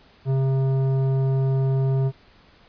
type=tone with tanh clipping; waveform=sine; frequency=133.9 Hz; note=C3; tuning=40 cents sharp; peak=-20 dBFS; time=0.25-2.12 s; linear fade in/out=50 ms; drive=12 dB; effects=pink hiss -54 dBFS RMS until 2.68 s + resampled to 11025 Hz